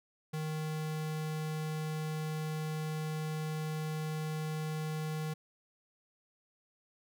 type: tone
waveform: square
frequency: 155.56 Hz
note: D#3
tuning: in tune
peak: -35 dBFS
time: 0.33-5.34 s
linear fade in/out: 10 ms
effects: none